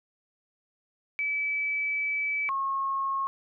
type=tone pair in turn; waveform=sine; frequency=2300 / 1086.7 Hz; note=D7 / C#6; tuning=-37 / -35 cents; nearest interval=octave + minor second; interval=1298 cents; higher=first; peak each=-26 dBFS; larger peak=neither; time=1.19-2.49 / 2.49-3.27 s; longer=first; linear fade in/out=0 ms; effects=none